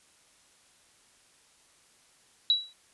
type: tone with exponential decay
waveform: sine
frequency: 3910 Hz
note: B7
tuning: 18 cents flat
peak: -17 dBFS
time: 2.5-2.73 s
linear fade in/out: 1 ms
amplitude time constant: 50 ms
effects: white hiss -62 dBFS RMS until 2.93 s + resampled to 24000 Hz